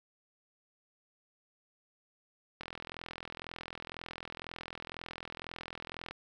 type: click train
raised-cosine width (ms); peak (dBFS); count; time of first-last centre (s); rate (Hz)
0.3; -25; 148; 2.61-6.11; 42
effects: none